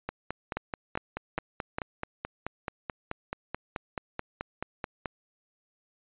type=two click trains; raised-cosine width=0.5 ms; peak=-15 / -17 dBFS; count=4 / 24; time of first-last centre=0.57-1.785 / 0.09-5.058 s; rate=2.47 / 4.63 Hz; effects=resampled to 8000 Hz